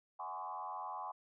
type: tone with frequency modulation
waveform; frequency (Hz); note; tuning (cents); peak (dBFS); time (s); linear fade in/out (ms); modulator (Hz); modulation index
sine; 930; A#5; -4; -40; 0.19-1.12; 10; 88.6; 2.4
effects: none